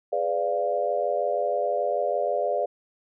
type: chord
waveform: sine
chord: G# diminished seventh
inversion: none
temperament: equal with one note detuned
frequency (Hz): 415.3 / 500.8 / 587.3 / 698.5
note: G#4 / B4 / D5 / F5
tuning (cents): 0 / +24 / 0 / 0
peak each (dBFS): -31 / -29 / -26 / -28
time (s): 0.12-2.66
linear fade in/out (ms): 10
effects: none